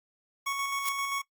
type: tone with tremolo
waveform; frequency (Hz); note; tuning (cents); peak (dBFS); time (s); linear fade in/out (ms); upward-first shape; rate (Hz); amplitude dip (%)
25% pulse; 1108.7; C#6; 0; -25; 0.46-1.22; 10; square; 7.6; 30
type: noise with exponential growth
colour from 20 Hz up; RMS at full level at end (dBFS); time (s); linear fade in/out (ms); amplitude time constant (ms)
blue; -28; 0.78-0.89; 2; 23
effects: noise-tail reverb RT60 0.1 s tail -21 dB re dry + Opus 48 kbps